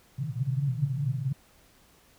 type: band-pass noise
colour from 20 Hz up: white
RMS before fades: -29 dBFS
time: 0.18-1.33 s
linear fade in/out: 10 ms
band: 120 to 150 Hz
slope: 96 dB/octave
effects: pink hiss -60 dBFS RMS until 2.18 s